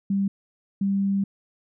sine tone pair in turn, 197.1 / 197.1 Hz, G3 / G3, +10 / +10 cents, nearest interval unison, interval 0 cents, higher neither, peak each -20 dBFS, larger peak neither, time 0.1-0.28 / 0.81-1.24 s, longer second, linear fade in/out 5 ms, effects none

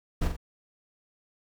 brown noise with echo, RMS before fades -25 dBFS, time 0.21-0.28 s, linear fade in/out 10 ms, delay 43 ms, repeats 2, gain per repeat -6 dB, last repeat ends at 0.366 s, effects none

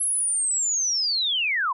sine linear sweep, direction down, 11000 to 946 Hz, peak -21 dBFS, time 0-1.73 s, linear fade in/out 10 ms, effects none

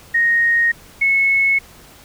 sine tone pair in turn, 1864.7 / 2194 Hz, A#6 / C#7, 0 / -18 cents, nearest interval minor third, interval 282 cents, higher second, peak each -12 dBFS, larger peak neither, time 0.14-0.72 / 1.01-1.59 s, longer neither, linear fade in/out 10 ms, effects pink hiss -44 dBFS RMS until 2.04 s

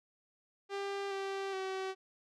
sawtooth tone with pitch steps, 397.4 / 390.5 / 380.8 Hz, G4 / G4 / F#4, +24 / -7 / +50 cents, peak -32 dBFS, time 0.69-1.95 s, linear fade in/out 50 ms, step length 420 ms, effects low-pass 5000 Hz 12 dB/octave

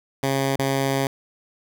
10% pulse tone with dropouts, 136.1 Hz, C#3, 31 cents flat, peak -12 dBFS, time 0.23-1.07 s, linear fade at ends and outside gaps 2 ms, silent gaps 0.56-0.592 s, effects none

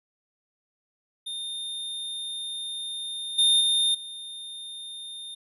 square tone with level steps, 3636 Hz, A#7, 44 cents flat, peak -32 / -18 / -21 / -37 dBFS, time 1.26-5.35 s, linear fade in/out 10 ms, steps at 3.38 / 3.6 / 3.94 s, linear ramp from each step 10 ms, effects resampled to 32000 Hz

